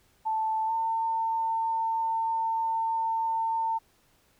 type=tone with pitch glide; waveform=sine; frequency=880 to 901.6 Hz; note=A5 to A5; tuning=0 to +42 cents; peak=-25 dBFS; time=0.25-3.79 s; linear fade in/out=20 ms; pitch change=+42 cents; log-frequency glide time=0.66-0.72 s; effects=pink hiss -65 dBFS RMS until 4.39 s